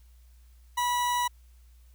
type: tone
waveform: 40% pulse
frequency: 976 Hz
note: B5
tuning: 21 cents flat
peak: -24 dBFS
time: 0.77-1.28 s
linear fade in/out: 10 ms
effects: added 60 Hz sine -52 dBFS peak until 1.94 s + white hiss -68 dBFS RMS until 1.94 s